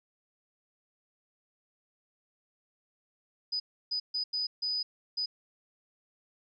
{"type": "tone bursts at uneven times", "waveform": "sine", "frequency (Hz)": 4978, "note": "D#8", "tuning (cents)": 0, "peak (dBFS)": -29, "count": 6, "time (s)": [[3.52, 3.6], [3.91, 4], [4.14, 4.24], [4.33, 4.47], [4.62, 4.83], [5.17, 5.26]], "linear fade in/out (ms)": 10, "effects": []}